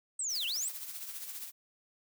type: linear two-way sweep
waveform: sine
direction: down then up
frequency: 8420 to 2637 to 8420 Hz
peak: -32 dBFS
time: 0.19-0.69 s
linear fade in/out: 5 ms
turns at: 0.46 s
type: noise with tremolo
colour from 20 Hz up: blue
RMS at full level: -40 dBFS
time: 0.28-1.52 s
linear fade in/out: 50 ms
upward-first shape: triangle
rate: 15 Hz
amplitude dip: 60%
effects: none